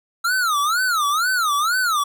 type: tone with vibrato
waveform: square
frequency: 1321 Hz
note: E6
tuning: 3 cents sharp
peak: -18 dBFS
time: 0.24-2.04 s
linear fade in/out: 10 ms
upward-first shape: sine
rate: 2.1 Hz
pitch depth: 250 cents each way
effects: none